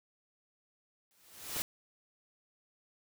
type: noise with exponential growth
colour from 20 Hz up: white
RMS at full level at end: -33 dBFS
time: 1.11-1.62 s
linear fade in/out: 0 ms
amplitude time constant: 110 ms
type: clicks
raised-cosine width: 1 ms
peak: -30 dBFS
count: 2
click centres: 1.561 / 1.568 s
effects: none